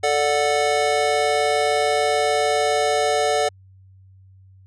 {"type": "chord", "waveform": "square", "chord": "D major", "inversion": "second", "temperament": "just", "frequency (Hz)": [440.5, 587.3, 734.2], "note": ["A4", "D5", "F#5"], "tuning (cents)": [2, 0, -14], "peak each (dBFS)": [-23, -23, -22], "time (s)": [0.03, 3.49], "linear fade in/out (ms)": 10, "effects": ["added 95 Hz sine -46 dBFS peak until 4.66 s", "resampled to 22050 Hz"]}